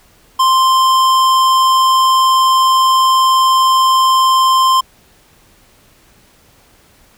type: tone with tanh clipping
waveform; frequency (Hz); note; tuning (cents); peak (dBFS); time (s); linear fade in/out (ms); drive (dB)
sine; 1046.5; C6; 0; -10; 0.39-4.81; 10; 18
effects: pink hiss -49 dBFS RMS until 7.17 s